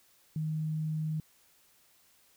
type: tone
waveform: sine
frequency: 156 Hz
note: D#3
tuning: 5 cents sharp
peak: -30 dBFS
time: 0.36-1.2 s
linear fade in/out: 2 ms
effects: white hiss -65 dBFS RMS until 2.36 s